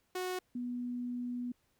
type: tone pair in turn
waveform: sawtooth / sine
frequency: 366.8 / 244.8 Hz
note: F#4 / B3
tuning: -15 / -15 cents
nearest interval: perfect fifth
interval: 700 cents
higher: first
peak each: -31 / -35 dBFS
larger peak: first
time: 0.15-0.39 / 0.55-1.52 s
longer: second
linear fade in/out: 5 ms
effects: pink hiss -75 dBFS RMS until 1.79 s